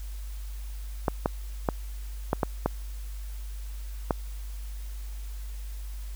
clicks, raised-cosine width 1 ms, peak -9 dBFS, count 7, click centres 1.082 / 1.259 / 1.688 / 2.331 / 2.432 / 2.66 / 4.108 s, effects added 50 Hz sine -34 dBFS peak until 6.15 s + white hiss -52 dBFS RMS until 6.15 s

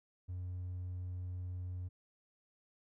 triangle tone, 90.6 Hz, F#2, 36 cents flat, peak -36 dBFS, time 0.28-1.89 s, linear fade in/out 20 ms, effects tanh soft clip ceiling -34 dBFS

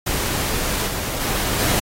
pink noise with level steps, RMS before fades -22 / -26 / -23 / -20 dBFS, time 0.06-1.8 s, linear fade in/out 10 ms, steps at 0.86 / 1.2 / 1.58 s, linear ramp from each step 20 ms, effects AAC 48 kbps

